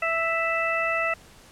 harmonic tone, 660 Hz, E5, 2 cents sharp, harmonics 1 / 2 / 3 / 4, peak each -28 / -28 / -28 / -28 dBFS, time 0.02-1.14 s, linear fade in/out 5 ms, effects pink hiss -51 dBFS RMS until 1.51 s + low-pass 11000 Hz 12 dB/octave

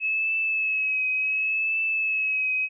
sine tone with vibrato, 2582 Hz, E7, 37 cents flat, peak -22 dBFS, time 0-2.69 s, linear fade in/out 50 ms, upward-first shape triangle, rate 0.69 Hz, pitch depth 41 cents each way, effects none

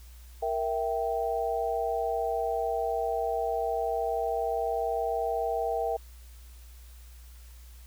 sine chord, E diminished, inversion second, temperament equal with one note detuned, 466.2 / 659.3 / 779.5 Hz, Bb4 / E5 / G5, 0 / 0 / -10 cents, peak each -31 dBFS, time 0.42-5.97 s, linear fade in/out 10 ms, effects added 60 Hz sine -46 dBFS peak until 7.86 s + white hiss -58 dBFS RMS until 7.86 s

